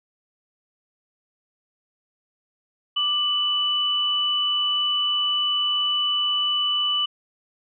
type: tone pair together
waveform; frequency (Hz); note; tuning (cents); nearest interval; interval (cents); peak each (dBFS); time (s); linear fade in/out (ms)
sine; 1180.8 / 2979; D6 / F#7; +9 / +11; octave + major third; 1602; -30 / -20; 2.96-7.06; 10
effects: none